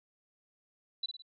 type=tone with echo; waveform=sine; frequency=3971 Hz; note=B7; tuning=9 cents sharp; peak=-31 dBFS; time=1.03-1.06 s; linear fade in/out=5 ms; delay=54 ms; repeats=3; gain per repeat=-6 dB; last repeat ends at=1.222 s; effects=none